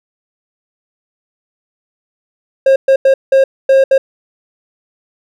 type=tone bursts at uneven times; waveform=triangle; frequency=537 Hz; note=C5; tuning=45 cents sharp; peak=-3 dBFS; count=6; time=2.66-2.76 / 2.88-2.96 / 3.05-3.14 / 3.32-3.44 / 3.69-3.84 / 3.91-3.98 s; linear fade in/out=5 ms; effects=none